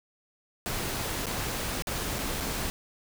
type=noise with dropouts; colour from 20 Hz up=pink; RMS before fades=-32 dBFS; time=0.66-2.7 s; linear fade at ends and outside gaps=0 ms; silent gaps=1.258-1.267 / 1.822-1.871 / 2.185-2.189 / 2.402-2.406 s; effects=none